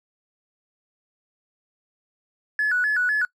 triangle tone with vibrato, 1588 Hz, G6, 22 cents sharp, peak -15 dBFS, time 2.59-3.25 s, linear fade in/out 2 ms, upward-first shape square, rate 4 Hz, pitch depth 130 cents each way, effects noise-tail reverb RT60 0.1 s tail -25 dB re dry + tanh soft clip ceiling -17 dBFS

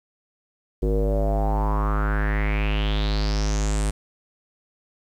square tone with low-pass filter sweep, 52 Hz, G#1, 3 cents sharp, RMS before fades -22 dBFS, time 0.82-3.91 s, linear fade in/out 10 ms, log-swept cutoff 410 to 9100 Hz, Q 5.8, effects 9-bit

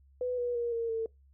sine tone with pitch steps, 497.8 / 485.6 / 473.7 / 462.1 / 450.7 Hz, B4 / B4 / A#4 / A#4 / A4, +14 / -29 / +28 / -15 / +42 cents, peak -29 dBFS, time 0.21-1.06 s, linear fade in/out 2 ms, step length 170 ms, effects noise-tail reverb RT60 0.2 s tail -24 dB re dry + added 68 Hz sine -58 dBFS peak until 1.33 s

